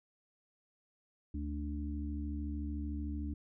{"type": "harmonic tone", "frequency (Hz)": 73.42, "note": "D2", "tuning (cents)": 0, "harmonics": [1, 3, 4], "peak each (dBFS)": [-37, -44, -42], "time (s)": [1.34, 3.34], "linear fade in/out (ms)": 5, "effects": []}